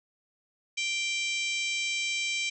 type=harmonic tone with a mistuned harmonic; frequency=784 Hz; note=G5; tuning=in tune; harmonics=3 / 4 / 5 / 6 / 7 / 8 / 9 / 10; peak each=-30 / -35 / -39 / -44 / -41 / -40 / -44 / -43 dBFS; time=0.77-2.5 s; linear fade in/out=10 ms; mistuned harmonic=9; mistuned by=+22 cents; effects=none